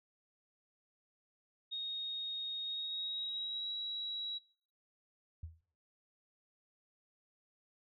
sine tone with pitch glide, 3729 to 3881 Hz, A#7 to B7, 0 to -31 cents, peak -37 dBFS, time 1.71-4.39 s, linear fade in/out 20 ms, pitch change +69 cents, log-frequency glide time 2.63-3.72 s
sine tone with exponential decay, 81.5 Hz, E2, 19 cents flat, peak -39 dBFS, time 5.43-5.61 s, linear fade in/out 5 ms, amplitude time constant 39 ms
effects noise-tail reverb RT60 0.6 s tail -22 dB re dry

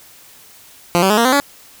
10% pulse tone with pitch steps, 173.5 / 191.4 / 211.2 / 232.9 / 257 / 283.5 Hz, F3 / G3 / G#3 / A#3 / C4 / C#4, -11 / -41 / +29 / -1 / -31 / +39 cents, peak -3 dBFS, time 0.95-1.4 s, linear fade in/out 0 ms, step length 75 ms, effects white hiss -44 dBFS RMS until 1.8 s

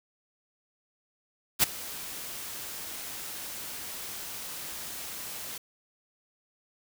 white noise with ADSR envelope, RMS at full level -19 dBFS, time 1.59-5.58 s, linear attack 41 ms, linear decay 13 ms, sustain -20 dB, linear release 5 ms, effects none

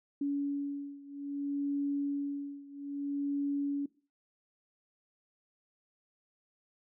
sine beating tone pair, 283 / 283.61 Hz, C#4 / C#4, +36 / +40 cents, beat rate 0.61 Hz, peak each -34 / -36 dBFS, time 0.21-3.86 s, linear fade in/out 5 ms, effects noise-tail reverb RT60 0.4 s tail -21 dB re dry

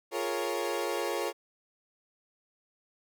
30% pulse chord, Bb minor seventh, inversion second, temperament equal with one note detuned, 349.2 / 416.5 / 466.2 / 554.4 Hz, F4 / Ab4 / Bb4 / Db5, 0 / +5 / 0 / 0 cents, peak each -33 dBFS, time 0.11-1.33 s, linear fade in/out 50 ms, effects none

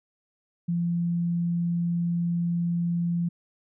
sine tone, 171.6 Hz, F3, 30 cents flat, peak -23 dBFS, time 0.68-3.29 s, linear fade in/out 10 ms, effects none

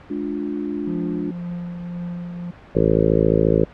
sine chord, D diminished, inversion second, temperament just, 211.4 / 293.7 / 352.4 Hz, Ab3 / D4 / F4, +31 / 0 / +16 cents, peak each -29 / -25 / -29 dBFS, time 0.1-1.31 s, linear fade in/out 5 ms
triangle tone with tremolo, 174.61 Hz, F3, in tune, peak -23 dBFS, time 0.87-2.51 s, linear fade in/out 5 ms, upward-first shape triangle, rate 1.9 Hz, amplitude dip 40%
harmonic tone, 54.3 Hz, A1, 22 cents flat, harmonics 1 / 2 / 3 / 4 / 5 / 6 / 7 / 8 / 9 / 10, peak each -26 / -25 / -21 / -25 / -25 / -24 / -22 / -21 / -22 / -26 dBFS, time 2.75-3.65 s, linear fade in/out 5 ms
effects pink hiss -44 dBFS RMS until 3.73 s + low-pass 2000 Hz 12 dB/octave

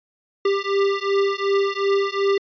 square beating tone pair, 394.7 / 397.4 Hz, G4 / G4, +12 / +24 cents, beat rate 2.7 Hz, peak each -22 dBFS, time 0.45-2.38 s, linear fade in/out 5 ms, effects resampled to 11025 Hz

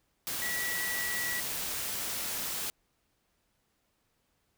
sine tone in noise, 1943 Hz, B6, 29 cents flat, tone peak -33 dBFS, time 0.42-1.4 s, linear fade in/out 0 ms, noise white, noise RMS -35 dBFS, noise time 0.27-2.7 s, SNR -1 dB, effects pink hiss -75 dBFS RMS until 4.57 s

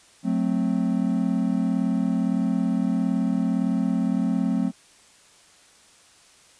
triangle chord, F# diminished, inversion none, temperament equal with one note detuned, 182.24 / 220 / 261.6 Hz, F#3 / A3 / C4, -26 / 0 / 0 cents, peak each -23 dBFS, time 0.23-4.72 s, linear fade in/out 50 ms, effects white hiss -54 dBFS RMS until 6.59 s + resampled to 22050 Hz

